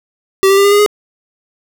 square tone with pitch steps, 386.3 / 392.1 / 398.1 / 404.1 / 410.2 / 416.4 Hz, G4 / G4 / G4 / G#4 / G#4 / G#4, -25 / 0 / +27 / -47 / -21 / +5 cents, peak -7 dBFS, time 0.43-0.862 s, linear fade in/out 0 ms, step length 72 ms, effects none

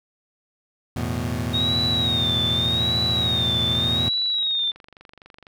25% pulse chord, E suspended fourth, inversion none, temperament equal, 82.41 / 110 / 123.47 Hz, E2 / A2 / B2, 0 / 0 / 0 cents, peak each -25 dBFS, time 0.96-4.09 s, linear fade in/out 5 ms
sine tone with vibrato, 3729 Hz, A#7, in tune, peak -20 dBFS, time 1.53-4.72 s, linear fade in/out 20 ms, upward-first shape sine, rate 0.84 Hz, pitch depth 96 cents each way
click train, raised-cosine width 0.3 ms, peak -29 dBFS, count 48, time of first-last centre 3.51-5.468 s, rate 24 Hz
effects none

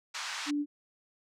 pink band-pass noise, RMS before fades -38 dBFS, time 0.14-0.51 s, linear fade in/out 10 ms, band 1000 to 7000 Hz, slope 24 dB/octave
sine tone, 291.7 Hz, D4, 12 cents flat, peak -28 dBFS, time 0.46-0.66 s, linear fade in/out 50 ms
effects none

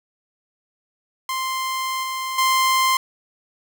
sawtooth tone with level steps, 1046.5 Hz, C6, in tune, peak -19 / -21 / -12 dBFS, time 1.29-2.97 s, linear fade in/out 2 ms, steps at 2.03 / 2.38 s, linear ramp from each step 5 ms, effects none

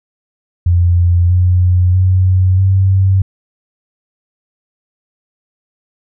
sine tone with pitch steps, 87.31 / 90.02 / 92.82 / 95.71 Hz, F2 / F#2 / F#2 / G2, 0 / -47 / +6 / -41 cents, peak -7 dBFS, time 0.66-3.22 s, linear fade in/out 5 ms, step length 640 ms, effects none

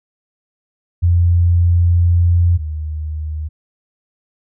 sine tone pair in turn, 86.6 / 77.15 Hz, F2 / D#2, -14 / -14 cents, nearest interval major second, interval 200 cents, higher first, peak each -9 / -20 dBFS, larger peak first, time 1.02-2.58 / 2.58-3.49 s, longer first, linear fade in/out 20 ms, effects none

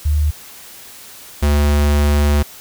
sine / square tone pair in turn, 74.8 / 73.09 Hz, D2 / D2, +32 / -8 cents, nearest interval unison, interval 40 cents, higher first, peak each -12 dBFS, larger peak neither, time 0.05-0.31 / 1.42-2.43 s, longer second, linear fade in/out 10 ms, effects white hiss -38 dBFS RMS until 2.6 s

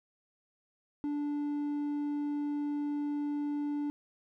sine tone with hard clipping, 291.8 Hz, D4, 11 cents flat, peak -32 dBFS, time 1.04-3.9 s, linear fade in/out 0 ms, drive 3 dB, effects none

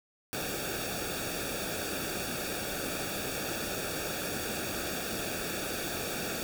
pink noise with comb filter, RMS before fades -35 dBFS, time 0.33-6.43 s, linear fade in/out 0 ms, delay 0.98 ms, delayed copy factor -0.8, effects none

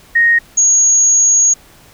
sine tone pair in turn, 1864.7 / 6633 Hz, A#6 / G#8, 0 / -3 cents, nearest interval octave + minor seventh, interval 2197 cents, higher second, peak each -7 dBFS, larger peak neither, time 0.15-0.39 / 0.57-1.54 s, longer second, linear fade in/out 10 ms, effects pink hiss -44 dBFS RMS until 1.93 s

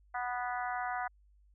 harmonic tone, 246.2 Hz, B3, 5 cents flat, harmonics 3 / 4 / 5 / 6 / 7 / 8, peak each -36 / -41 / -42 / -41 / -46 / -46 dBFS, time 0.14-1.08 s, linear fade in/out 10 ms, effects added 50 Hz sine -61 dBFS peak until 1.54 s

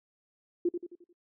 sine tone with echo, 349.2 Hz, F4, in tune, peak -23 dBFS, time 0.65-0.69 s, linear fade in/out 5 ms, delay 88 ms, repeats 5, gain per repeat -7 dB, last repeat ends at 1.13 s, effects noise-tail reverb RT60 0.1 s tail -23 dB re dry

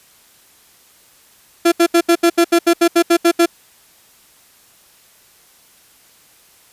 35% pulse tone bursts, 340.1 Hz, F4, 46 cents flat, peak -7 dBFS, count 13, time 1.65-3.46 s, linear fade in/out 10 ms, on 70 ms, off 75 ms, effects white hiss -50 dBFS RMS until 6.72 s + resampled to 32000 Hz

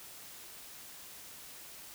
silence, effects white hiss -50 dBFS RMS until 1.94 s

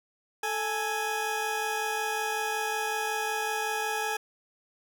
20% pulse tone pair together, 438 / 830.6 Hz, A4 / G#5, -8 / 0 cents, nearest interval major seventh, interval 1108 cents, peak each -28 / -25 dBFS, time 0.43-4.17 s, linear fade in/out 5 ms, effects none

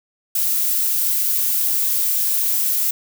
violet noise, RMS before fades -19 dBFS, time 0.35-2.91 s, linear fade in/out 5 ms, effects none

